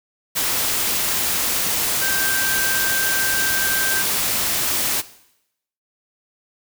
sine tone in noise, 1568 Hz, G6, in tune, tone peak -22 dBFS, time 2.01-4.03 s, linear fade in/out 20 ms, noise white, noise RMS -21 dBFS, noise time 0.35-5.02 s, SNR -4 dB, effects noise-tail reverb RT60 0.8 s tail -17 dB re dry

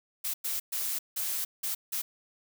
blue noise bursts at uneven times, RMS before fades -32 dBFS, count 6, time 0.24-0.34 / 0.44-0.6 / 0.72-0.99 / 1.16-1.45 / 1.63-1.75 / 1.92-2.02 s, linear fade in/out 10 ms, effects none

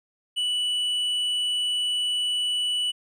triangle tone with hard clipping, 2960 Hz, F#7, in tune, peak -24 dBFS, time 0.36-2.92 s, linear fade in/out 20 ms, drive 7 dB, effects none

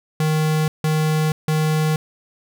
square tone bursts, 155.56 Hz, D#3, in tune, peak -17 dBFS, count 3, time 0.2-1.96 s, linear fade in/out 2 ms, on 480 ms, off 160 ms, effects none

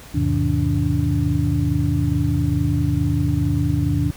sine tone cluster, 79.6 / 101.8 / 126.5 / 156.8 / 289.6 Hz, D#2 / G#2 / B2 / D#3 / D4, +40 / -34 / +42 / +14 / -24 cents, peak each -23 dBFS, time 0.14-4.11 s, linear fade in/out 10 ms, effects pink hiss -42 dBFS RMS until 4.16 s

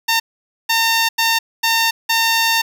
10% pulse tone bursts at uneven times, 910 Hz, A#5, 42 cents flat, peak -5 dBFS, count 5, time 0.08-0.2 / 0.69-1.09 / 1.18-1.39 / 1.63-1.91 / 2.09-2.62 s, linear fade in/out 10 ms, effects none

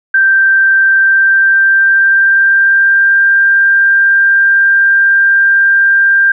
sine tone with pitch glide, 1568 to 1589 Hz, G6 to G6, 0 to +23 cents, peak -5 dBFS, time 0.14-6.32 s, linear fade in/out 5 ms, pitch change +23 cents, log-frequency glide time 0.95-3.21 s, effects none

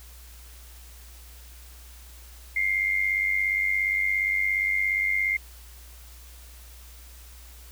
sine tone with amplitude modulation, 2110 Hz, C7, 14 cents sharp, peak -19 dBFS, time 2.56-5.37 s, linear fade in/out 5 ms, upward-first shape sine, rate 97.2 Hz, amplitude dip 65%, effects added 60 Hz sine -45 dBFS peak until 7.71 s + white hiss -51 dBFS RMS until 7.71 s

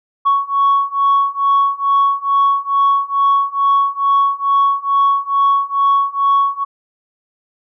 sine beating tone pair, 1111 / 1113.3 Hz, C#6 / C#6, +4 / +7 cents, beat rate 2.3 Hz, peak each -14 / -13 dBFS, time 0.25-6.65 s, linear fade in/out 20 ms, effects tanh soft clip ceiling -6 dBFS

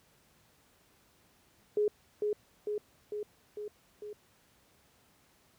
sine tone with echo, 418.3 Hz, G#4, 12 cents sharp, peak -25 dBFS, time 1.77-1.88 s, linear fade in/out 2 ms, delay 450 ms, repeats 5, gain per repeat -3 dB, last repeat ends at 4.13 s, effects pink hiss -66 dBFS RMS until 5.58 s + high-pass 60 Hz 12 dB/octave

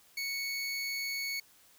25% pulse tone, 2217 Hz, C#7, in tune, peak -30 dBFS, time 0.17-1.4 s, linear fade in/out 5 ms, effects white hiss -62 dBFS RMS until 1.78 s

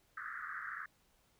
pink band-pass noise, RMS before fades -44 dBFS, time 0.17-0.86 s, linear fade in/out 5 ms, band 1200 to 1900 Hz, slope 96 dB/octave, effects pink hiss -72 dBFS RMS until 1.39 s

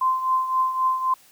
sine tone with tremolo, 1038 Hz, C6, 14 cents flat, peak -16 dBFS, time 0.01-1.14 s, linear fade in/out 5 ms, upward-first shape triangle, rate 3.8 Hz, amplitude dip 70%, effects white hiss -54 dBFS RMS until 1.31 s

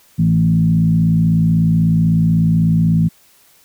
sine tone with frequency modulation, 164.2 Hz, E3, 6 cents flat, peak -10 dBFS, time 0.18-3.09 s, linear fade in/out 20 ms, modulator 56.2 Hz, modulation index 0.85, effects white hiss -51 dBFS RMS until 3.64 s

